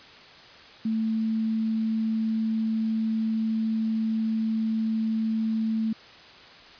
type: tone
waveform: sine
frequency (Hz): 221.7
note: A3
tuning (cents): +13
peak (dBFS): -23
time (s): 0.85-5.93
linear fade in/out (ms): 5
effects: white hiss -48 dBFS RMS until 6.79 s + resampled to 11025 Hz